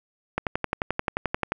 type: click train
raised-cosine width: 0.5 ms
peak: -9 dBFS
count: 14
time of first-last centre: 0.38-1.52 s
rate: 11.4 Hz
effects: none